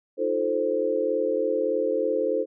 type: chord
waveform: sine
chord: F dominant seventh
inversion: third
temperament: equal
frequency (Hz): 311.1 / 349.2 / 440 / 523.3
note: Eb4 / F4 / A4 / C5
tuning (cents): 0 / 0 / 0 / 0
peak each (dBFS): -31 / -31 / -26 / -25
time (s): 0.17-2.46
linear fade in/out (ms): 50
effects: none